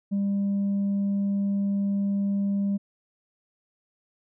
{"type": "tone with tanh clipping", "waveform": "sine", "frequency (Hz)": 199.4, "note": "G3", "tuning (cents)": 30, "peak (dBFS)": -23, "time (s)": [0.11, 2.78], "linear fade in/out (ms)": 20, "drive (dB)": 1, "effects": []}